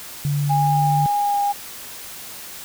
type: tone with pitch glide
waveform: sine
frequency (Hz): 144.4 to 147.6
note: D3 to D3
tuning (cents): -29 to +9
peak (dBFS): -18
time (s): 0.25-1.06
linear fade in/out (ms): 0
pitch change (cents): +38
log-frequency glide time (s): 0.5-0.73
type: tone with vibrato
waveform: sine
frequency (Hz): 815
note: G#5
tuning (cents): -33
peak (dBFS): -17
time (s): 0.49-1.53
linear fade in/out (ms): 20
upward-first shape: triangle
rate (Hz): 1.9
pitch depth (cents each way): 11
effects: white hiss -36 dBFS RMS until 2.64 s